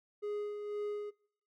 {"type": "tone with tremolo", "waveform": "triangle", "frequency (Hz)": 415.3, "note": "G#4", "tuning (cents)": 0, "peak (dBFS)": -32, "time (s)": [0.22, 1.11], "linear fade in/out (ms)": 20, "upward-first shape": "sine", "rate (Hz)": 2, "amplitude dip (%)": 45, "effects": ["noise-tail reverb RT60 0.6 s tail -24 dB re dry"]}